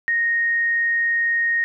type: tone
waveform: sine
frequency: 1862 Hz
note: A#6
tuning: 2 cents flat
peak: -17 dBFS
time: 0.08-1.64 s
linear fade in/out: 0 ms
effects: none